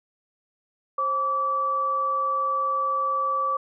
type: tone pair together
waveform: sine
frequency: 532.5 / 1154 Hz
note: C5 / D6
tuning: +30 / -31 cents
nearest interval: octave + minor second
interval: 1339 cents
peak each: -32 / -22 dBFS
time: 0.98-3.57 s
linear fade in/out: 5 ms
effects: none